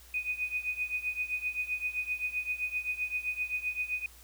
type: tone with tremolo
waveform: sine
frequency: 2489 Hz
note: D#7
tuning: in tune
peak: -27 dBFS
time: 0.14-4.06 s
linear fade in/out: 2 ms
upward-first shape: triangle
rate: 7.7 Hz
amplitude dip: 90%
effects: added 60 Hz sine -55 dBFS peak until 4.23 s + white hiss -56 dBFS RMS until 4.23 s